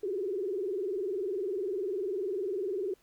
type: tone with vibrato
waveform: sine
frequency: 388.6 Hz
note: G4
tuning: 15 cents flat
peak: -30 dBFS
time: 0.03-2.94 s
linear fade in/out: 5 ms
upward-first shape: sine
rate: 20 Hz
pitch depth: 170 cents each way
effects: pink hiss -67 dBFS RMS until 3.02 s